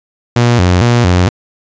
sawtooth tone with vibrato, 103.7 Hz, G#2, 2 cents flat, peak -3 dBFS, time 0.36-1.29 s, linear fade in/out 5 ms, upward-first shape square, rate 2.2 Hz, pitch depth 250 cents each way, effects resampled to 16000 Hz

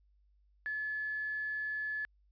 sine tone with quantisation, 1719 Hz, A6, 41 cents flat, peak -34 dBFS, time 0.66-2.05 s, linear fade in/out 0 ms, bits 9, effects added 50 Hz sine -65 dBFS peak until 2.31 s + resampled to 11025 Hz

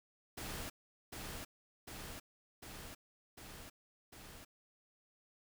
pink noise with echo, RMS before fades -44 dBFS, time 0.37-0.7 s, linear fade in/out 10 ms, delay 750 ms, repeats 5, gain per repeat -2 dB, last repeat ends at 4.45 s, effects none

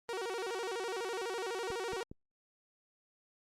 sawtooth tone with vibrato, 420.2 Hz, G#4, 20 cents sharp, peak -32 dBFS, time 0.09-2.03 s, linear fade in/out 0 ms, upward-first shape square, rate 12 Hz, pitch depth 190 cents each way
clicks, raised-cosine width 3 ms, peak -33 dBFS, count 3, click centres 1.703 / 1.933 / 2.115 s
effects low-pass 9000 Hz 12 dB/octave + Opus 32 kbps

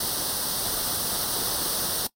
white noise with comb filter, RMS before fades -27 dBFS, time 0-2.07 s, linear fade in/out 5 ms, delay 0.21 ms, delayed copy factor +0.8, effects noise-tail reverb RT60 0.1 s tail -23 dB re dry + AAC 64 kbps

